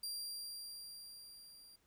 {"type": "tone with level ramp", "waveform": "sawtooth", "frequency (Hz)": 4752, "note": "D8", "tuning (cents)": 20, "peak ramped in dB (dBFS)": [-37, -55], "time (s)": [0.03, 1.76], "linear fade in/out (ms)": 5, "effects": ["pink hiss -75 dBFS RMS until 1.86 s"]}